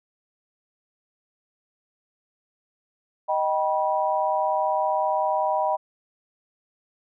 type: chord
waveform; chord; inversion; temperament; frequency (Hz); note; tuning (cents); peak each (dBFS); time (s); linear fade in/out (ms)
sine; Eb augmented; none; just; 622.3 / 777.8 / 972.3; Eb5 / G5 / B5; 0 / -14 / -27; -25; 3.28-5.77; 20
effects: none